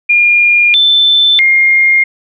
sine tone with pitch steps, 2415 / 3532 / 2126 Hz, D7 / A7 / C7, +48 / +6 / +27 cents, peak -5 dBFS, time 0.09-2.04 s, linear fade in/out 10 ms, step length 650 ms, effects none

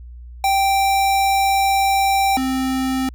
square tone pair in turn, 783 / 261.9 Hz, G5 / C4, -2 / +2 cents, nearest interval octave + perfect fifth, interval 1896 cents, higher first, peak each -15 / -19 dBFS, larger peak first, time 0.44-2.37 / 2.37-3.09 s, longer first, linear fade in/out 2 ms, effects added 60 Hz sine -34 dBFS peak until 3.14 s

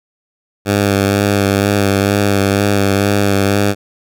10% pulse tone with vibrato, 100.1 Hz, G2, 37 cents sharp, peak -3 dBFS, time 0.65-3.75 s, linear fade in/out 50 ms, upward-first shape sine, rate 2.1 Hz, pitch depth 24 cents each way, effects none

